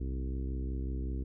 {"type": "harmonic tone with a mistuned harmonic", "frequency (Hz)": 65.41, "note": "C2", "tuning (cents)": 0, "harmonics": [1, 2, 3, 4, 5, 6, 7], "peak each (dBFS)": [-33, -43, -47, -44, -46, -50, -55], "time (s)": [0, 1.24], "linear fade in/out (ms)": 10, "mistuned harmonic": 1, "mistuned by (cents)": -66, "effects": []}